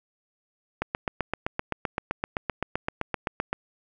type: click train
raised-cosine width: 0.5 ms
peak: -11 dBFS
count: 22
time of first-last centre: 0.82-3.53 s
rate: 7.75 Hz
effects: none